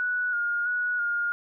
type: tone with pitch steps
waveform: sine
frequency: 1474 / 1421 / 1463 / 1419 Hz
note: F#6 / F6 / F#6 / F6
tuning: -7 / +30 / -20 / +27 cents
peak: -24 dBFS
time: 0-1.32 s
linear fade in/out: 0 ms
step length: 330 ms
effects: none